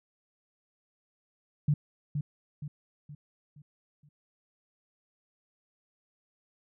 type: tone with echo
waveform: sine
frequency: 146.83 Hz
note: D3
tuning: in tune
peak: -21 dBFS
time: 1.68-1.74 s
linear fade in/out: 5 ms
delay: 470 ms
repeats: 5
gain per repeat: -7 dB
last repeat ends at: 4.09 s
effects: none